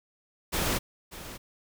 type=noise with echo; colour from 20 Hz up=pink; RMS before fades=-28 dBFS; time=0.52-0.79 s; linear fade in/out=20 ms; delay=590 ms; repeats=1; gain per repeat=-14 dB; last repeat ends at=1.38 s; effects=none